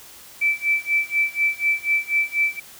sine tone with tremolo, 2323 Hz, D7, 20 cents flat, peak -15 dBFS, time 0.41-2.6 s, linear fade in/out 10 ms, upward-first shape sine, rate 4.1 Hz, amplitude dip 95%, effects white hiss -44 dBFS RMS until 2.79 s

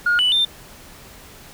sine tone with pitch steps, 1430 / 2972 / 3590 Hz, F6 / F#7 / A7, +41 / +7 / +34 cents, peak -13 dBFS, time 0.06-0.45 s, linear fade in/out 5 ms, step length 130 ms, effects tanh soft clip ceiling -11 dBFS + pink hiss -43 dBFS RMS until 1.53 s

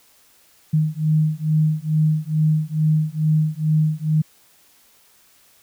sine beating tone pair, 154 / 156.3 Hz, D#3 / D#3, -17 / +8 cents, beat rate 2.3 Hz, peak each -19 dBFS, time 0.73-4.22 s, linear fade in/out 10 ms, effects white hiss -55 dBFS RMS until 5.62 s

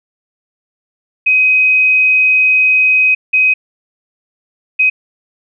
sine tone bursts at uneven times, 2520 Hz, D#7, 21 cents sharp, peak -7 dBFS, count 3, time 1.26-3.15 / 3.33-3.54 / 4.79-4.9 s, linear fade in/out 10 ms, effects none

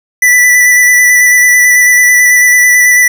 square tone with vibrato, 1975.5 Hz, B6, in tune, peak -4 dBFS, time 0.22-3.08 s, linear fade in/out 5 ms, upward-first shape square, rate 9.1 Hz, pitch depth 14 cents each way, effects none

